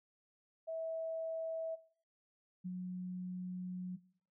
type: tone pair in turn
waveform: sine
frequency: 650 / 181.98 Hz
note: E5 / F#3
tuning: -24 / -28 cents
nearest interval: octave + minor seventh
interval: 2204 cents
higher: first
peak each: -38 / -38 dBFS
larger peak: neither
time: 0.67-1.76 / 2.64-3.97 s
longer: second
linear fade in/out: 20 ms
effects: noise-tail reverb RT60 0.6 s tail -20 dB re dry